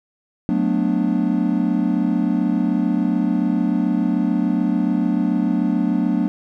triangle chord, B minor seventh, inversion second, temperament equal with one note detuned, 184.14 / 220 / 246.9 / 293.7 Hz, F#3 / A3 / B3 / D4, -8 / 0 / 0 / 0 cents, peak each -20 dBFS, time 0.49-6.28 s, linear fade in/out 0 ms, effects none

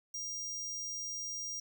square tone, 5700 Hz, F8, 34 cents sharp, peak -38 dBFS, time 0.14-1.6 s, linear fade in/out 5 ms, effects none

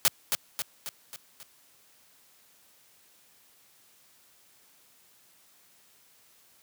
white noise with echo, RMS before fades -21 dBFS, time 0.05-0.08 s, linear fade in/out 0 ms, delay 270 ms, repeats 5, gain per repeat -5 dB, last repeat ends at 1.43 s, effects white hiss -61 dBFS RMS until 6.62 s + high-pass 80 Hz 12 dB/octave

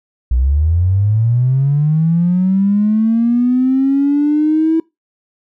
triangle linear sweep, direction up, 58.27 to 326.6 Hz, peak -6 dBFS, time 0.31-4.8 s, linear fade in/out 5 ms, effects noise-tail reverb RT60 0.2 s tail -26 dB re dry + tanh soft clip ceiling -8 dBFS

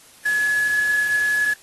sine tone in noise, 1698 Hz, G#6, 38 cents sharp, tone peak -17 dBFS, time 0.25-1.54 s, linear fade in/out 10 ms, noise white, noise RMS -34 dBFS, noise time 0.25-1.54 s, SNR +14 dB, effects white hiss -49 dBFS RMS until 1.62 s + AAC 32 kbps

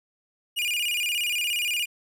45% pulse tone with vibrato, 2637 Hz, E7, in tune, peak -24 dBFS, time 0.56-1.86 s, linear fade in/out 20 ms, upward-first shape square, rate 17 Hz, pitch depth 150 cents each way, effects none

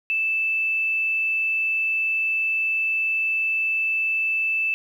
sine tone, 2637 Hz, E7, in tune, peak -20 dBFS, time 0.1-4.74 s, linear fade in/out 0 ms, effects 9-bit

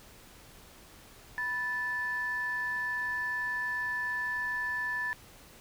sine tone pair together, 982.7 / 1751 Hz, B5 / A6, -9 / -9 cents, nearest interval minor seventh, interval 1000 cents, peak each -38 / -30 dBFS, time 1.38-5.13 s, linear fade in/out 0 ms, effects tanh soft clip ceiling -24 dBFS + pink hiss -54 dBFS RMS until 5.6 s

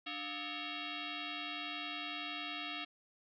sine tone with frequency modulation, 296.4 Hz, D4, 16 cents sharp, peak -39 dBFS, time 0.06-2.85 s, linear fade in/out 10 ms, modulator 502 Hz, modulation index 7, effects none

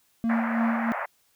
triangle tone with tremolo, 229.1 Hz, A#3, 30 cents flat, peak -19 dBFS, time 0.24-0.92 s, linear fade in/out 0 ms, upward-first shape sine, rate 3.1 Hz, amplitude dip 50%
pink band-pass noise, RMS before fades -31 dBFS, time 0.29-1.06 s, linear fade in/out 10 ms, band 590 to 2100 Hz, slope 48 dB/octave
effects white hiss -66 dBFS RMS until 1.35 s

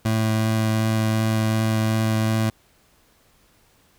25% pulse tone with vibrato, 110.3 Hz, A2, 5 cents sharp, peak -15 dBFS, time 0.05-2.5 s, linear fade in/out 5 ms, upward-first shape triangle, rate 2.7 Hz, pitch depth 10 cents each way, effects pink hiss -59 dBFS RMS until 3.98 s

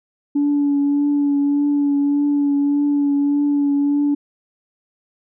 sine tone with vibrato, 286.4 Hz, D4, 43 cents flat, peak -13 dBFS, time 0.35-4.15 s, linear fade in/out 10 ms, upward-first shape triangle, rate 1.7 Hz, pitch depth 22 cents each way, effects tanh soft clip ceiling -11 dBFS

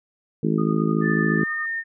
harmonic tone, 53.9 Hz, A1, 35 cents flat, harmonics 3 / 4 / 5 / 6 / 7 / 8, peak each -23 / -23 / -28 / -26 / -29 / -30 dBFS, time 0.43-1.44 s, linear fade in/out 5 ms
sine tone with tremolo, 1230 Hz, D#6, 20 cents flat, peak -29 dBFS, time 0.58-1.66 s, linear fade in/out 5 ms, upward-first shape triangle, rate 9.9 Hz, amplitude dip 75%
sine tone with pitch glide, 1762 to 1823.1 Hz, A6 to A#6, +2 to -39 cents, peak -24 dBFS, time 1.01-1.84 s, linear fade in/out 50 ms, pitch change +59 cents, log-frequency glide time 1.35-1.49 s
effects none

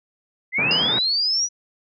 sine linear sweep, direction up, 1987 to 5910 Hz, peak -18 dBFS, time 0.52-1.49 s, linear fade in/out 50 ms
pink band-pass noise, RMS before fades -28 dBFS, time 0.58-0.99 s, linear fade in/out 5 ms, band 120 to 2200 Hz, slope 48 dB/octave
sine tone with exponential decay, 4978 Hz, D#8, in tune, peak -18 dBFS, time 0.71-1.12 s, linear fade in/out 2 ms, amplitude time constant 88 ms
effects none

